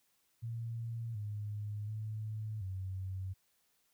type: tone with pitch steps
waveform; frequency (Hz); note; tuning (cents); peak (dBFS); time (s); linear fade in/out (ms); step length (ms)
sine; 115.4 / 104.4 / 108.2 / 94.5; A#2 / G#2 / A2 / F#2; -17 / +10 / -29 / +37; -37; 0.42-3.34; 20; 730
effects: white hiss -75 dBFS RMS until 3.93 s